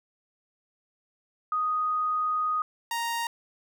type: tone pair in turn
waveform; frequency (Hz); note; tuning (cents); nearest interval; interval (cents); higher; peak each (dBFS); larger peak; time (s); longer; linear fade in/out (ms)
sine / sawtooth; 1244.5 / 932.3; D#6 / A#5; 0 / 0; perfect fourth; 500; first; -24; neither; 1.52-2.62 / 2.91-3.27; first; 2
effects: none